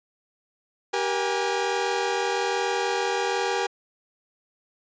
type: tone cluster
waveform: sawtooth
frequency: 388.9 / 475.1 / 819 Hz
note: G4 / A#4 / G#5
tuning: -14 / +33 / -24 cents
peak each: -24 dBFS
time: 0.93-3.67 s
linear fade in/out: 10 ms
effects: resampled to 16000 Hz